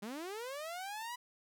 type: linear sweep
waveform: sawtooth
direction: up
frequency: 193.1 to 992 Hz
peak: -37 dBFS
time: 0.02-1.16 s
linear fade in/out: 10 ms
effects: none